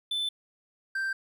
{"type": "tone pair in turn", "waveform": "triangle", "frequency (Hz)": [3520, 1568], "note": ["A7", "G6"], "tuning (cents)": [0, 0], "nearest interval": "octave + major second", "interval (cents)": 1400, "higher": "first", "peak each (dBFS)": -26, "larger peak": "neither", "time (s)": [[0.11, 0.29], [0.95, 1.13]], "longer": "neither", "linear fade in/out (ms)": 5, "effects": []}